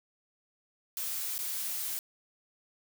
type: noise with dropouts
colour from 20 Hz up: blue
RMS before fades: -35 dBFS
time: 0.97-1.99 s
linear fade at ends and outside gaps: 1 ms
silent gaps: 1.381-1.389 s
effects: none